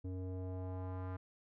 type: tone with low-pass filter sweep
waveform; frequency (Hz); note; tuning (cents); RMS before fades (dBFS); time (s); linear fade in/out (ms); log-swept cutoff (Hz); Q
square; 92.5; F#2; 0; -42; 0.04-1.17; 10; 370 to 1300; 1.7
effects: none